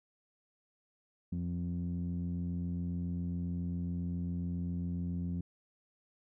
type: tone with low-pass filter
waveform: sawtooth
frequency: 87.31 Hz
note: F2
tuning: in tune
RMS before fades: -36 dBFS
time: 1.32-5.41 s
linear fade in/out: 5 ms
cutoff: 210 Hz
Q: 8.5
effects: none